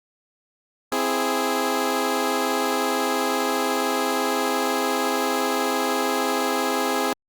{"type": "chord", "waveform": "15% pulse", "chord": "C augmented", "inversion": "none", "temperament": "equal", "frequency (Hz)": [261.6, 329.6, 415.3], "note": ["C4", "E4", "G#4"], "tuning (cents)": [0, 0, 0], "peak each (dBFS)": [-19, -22, -18], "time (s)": [0.92, 7.13], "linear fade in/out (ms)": 2, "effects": ["Opus 48 kbps"]}